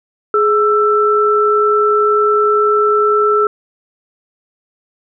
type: tone pair together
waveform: sine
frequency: 419.8 / 1329 Hz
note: G#4 / E6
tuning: +19 / +14 cents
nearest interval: octave + minor sixth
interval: 1995 cents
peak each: -12 dBFS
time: 0.34-3.47 s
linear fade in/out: 2 ms
effects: none